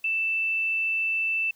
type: tone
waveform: sine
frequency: 2653 Hz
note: E7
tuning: 10 cents sharp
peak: -23 dBFS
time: 0.04-1.51 s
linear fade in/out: 5 ms
effects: white hiss -62 dBFS RMS until 1.55 s